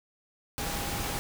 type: tone in noise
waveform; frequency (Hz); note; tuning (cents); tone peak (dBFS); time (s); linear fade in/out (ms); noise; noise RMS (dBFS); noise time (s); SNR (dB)
sine; 810; G#5; -43; -41; 0.58-1.19; 0; pink; -33; 0.58-1.19; -11
effects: none